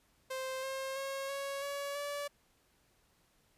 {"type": "tone with pitch steps", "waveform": "sawtooth", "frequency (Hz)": [523.3, 533.4, 543.6, 554.1, 564.8, 575.6], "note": ["C5", "C5", "C#5", "C#5", "C#5", "D5"], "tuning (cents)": [0, 33, -34, -1, 32, -35], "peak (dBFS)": -33, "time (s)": [0.3, 2.28], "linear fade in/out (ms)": 10, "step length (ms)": 330, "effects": ["pink hiss -71 dBFS RMS until 3.57 s", "resampled to 32000 Hz"]}